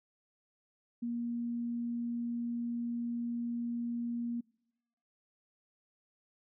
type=tone; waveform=sine; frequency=236.7 Hz; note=A#3; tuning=27 cents sharp; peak=-33 dBFS; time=1.02-4.41 s; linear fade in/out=10 ms; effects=noise-tail reverb RT60 0.9 s tail -26 dB re dry